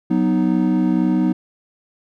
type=chord; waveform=triangle; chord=B major; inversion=second; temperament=equal; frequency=185 / 246.9 / 311.1 Hz; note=F#3 / B3 / D#4; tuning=0 / 0 / 0 cents; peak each=-17 dBFS; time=0.1-1.33 s; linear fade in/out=10 ms; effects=none